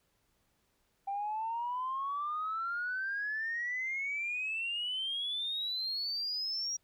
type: exponential sweep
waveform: sine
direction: up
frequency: 784 to 5730 Hz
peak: -32 dBFS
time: 1.07-6.77 s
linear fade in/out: 10 ms
effects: tanh soft clip ceiling -28 dBFS + pink hiss -75 dBFS RMS until 6.83 s